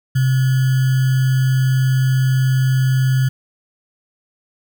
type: tone with sample-and-hold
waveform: sine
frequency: 130.81 Hz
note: C3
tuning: in tune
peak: -12 dBFS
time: 0.15-3.29 s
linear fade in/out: 10 ms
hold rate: 1575 Hz
effects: none